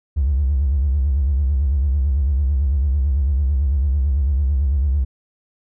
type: tone with vibrato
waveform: triangle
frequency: 69 Hz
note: C#2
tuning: 7 cents flat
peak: -11 dBFS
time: 0.16-5.05 s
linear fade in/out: 20 ms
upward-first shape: sine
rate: 9 Hz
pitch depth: 150 cents each way
effects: tanh soft clip ceiling -12 dBFS